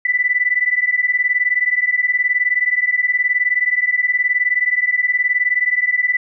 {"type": "beating tone pair", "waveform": "sine", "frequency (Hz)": [1975.5, 1994.5], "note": ["B6", "B6"], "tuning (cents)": [0, 17], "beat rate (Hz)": 19, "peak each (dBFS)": -17, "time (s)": [0.05, 6.17], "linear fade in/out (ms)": 5, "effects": []}